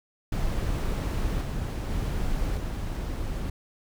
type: noise with level steps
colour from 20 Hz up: brown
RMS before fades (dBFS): -27 / -30 / -28 / -31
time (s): 0.32-3.5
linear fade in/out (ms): 5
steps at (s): 1.41 / 1.9 / 2.57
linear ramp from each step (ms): 5
effects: none